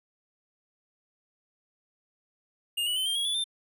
square tone with pitch steps, 2830 / 2943 / 3061 / 3184 / 3311 / 3444 / 3582 Hz, F7 / F#7 / G7 / G7 / G#7 / A7 / A7, +22 / -10 / -42 / +26 / -6 / -38 / +30 cents, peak -27 dBFS, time 2.77-3.442 s, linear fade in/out 10 ms, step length 96 ms, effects none

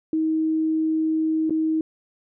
sine tone with dropouts, 316.8 Hz, D#4, 31 cents sharp, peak -19 dBFS, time 0.13-1.81 s, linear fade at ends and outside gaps 2 ms, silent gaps 1.496-1.506 s, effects none

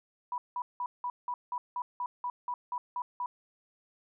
sine tone bursts, 981 Hz, B5, 12 cents flat, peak -31 dBFS, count 13, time 0.32-3.26 s, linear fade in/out 2 ms, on 60 ms, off 180 ms, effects none

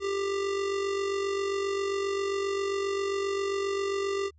square tone with amplitude modulation, 395.7 Hz, G4, 16 cents sharp, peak -26 dBFS, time 0-4.31 s, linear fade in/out 50 ms, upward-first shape sine, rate 47.5 Hz, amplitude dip 45%, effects added 76 Hz sine -56 dBFS peak until 4.38 s + resampled to 16000 Hz

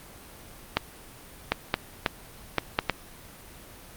clicks, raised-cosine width 0.3 ms, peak -5 dBFS, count 7, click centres 0.77 / 1.52 / 1.741 / 2.062 / 2.583 / 2.789 / 2.897 s, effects pink hiss -47 dBFS RMS until 3.96 s + Opus 32 kbps

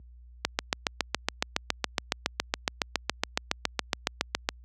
click train, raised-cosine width 0.2 ms, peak -6 dBFS, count 30, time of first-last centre 0.45-4.489 s, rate 7.18 Hz, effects added 60 Hz sine -32 dBFS peak until 4.64 s + high-pass 150 Hz 12 dB/octave

